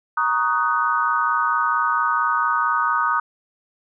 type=chord; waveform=sine; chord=D# minor seventh; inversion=second; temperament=just; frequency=933.4 / 1120.1 / 1244.5 / 1493.4 Hz; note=A#5 / C#6 / D#6 / F#6; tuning=+2 / +18 / 0 / +16 cents; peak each=-24 / -26 / -20 / -24 dBFS; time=0.17-3.2 s; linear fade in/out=5 ms; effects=none